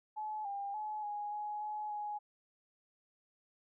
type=tone with pitch steps; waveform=sine; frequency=856 / 800 / 852 / 829 / 838 / 846 / 835 Hz; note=A5 / G5 / G#5 / G#5 / G#5 / G#5 / G#5; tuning=-48 / +35 / +44 / -3 / +15 / +32 / +9 cents; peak=-37 dBFS; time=0.16-2.19 s; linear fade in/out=20 ms; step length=290 ms; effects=none